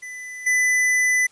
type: tone with level steps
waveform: square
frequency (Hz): 2000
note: B6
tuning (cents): +21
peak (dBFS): -33 / -17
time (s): 0.02-1.27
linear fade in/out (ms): 10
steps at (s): 0.46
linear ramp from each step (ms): 10
effects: white hiss -56 dBFS RMS until 1.31 s + resampled to 22050 Hz